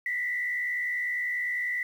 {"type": "tone with frequency modulation", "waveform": "sine", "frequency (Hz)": 1975.5, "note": "B6", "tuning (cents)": 0, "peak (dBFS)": -27, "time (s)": [0.06, 1.83], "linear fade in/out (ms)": 2, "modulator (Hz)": 70.3, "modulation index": 0.84, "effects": ["9-bit"]}